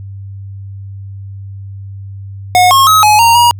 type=tone with pitch steps; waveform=square; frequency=726 / 1082 / 1276 / 845 / 927 / 954 Hz; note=F#5 / C#6 / D#6 / G#5 / A#5 / A#5; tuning=-33 / -42 / +43 / +30 / -10 / +40 cents; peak=-5 dBFS; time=2.55-3.51 s; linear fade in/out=0 ms; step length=160 ms; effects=added 98 Hz sine -24 dBFS peak until 3.59 s